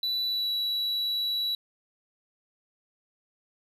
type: tone with pitch glide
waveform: triangle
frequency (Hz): 3964 to 3923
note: B7 to B7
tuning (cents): +6 to -12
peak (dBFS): -25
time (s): 0.03-1.55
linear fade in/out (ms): 2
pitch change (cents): -18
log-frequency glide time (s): 0.26-0.5
effects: none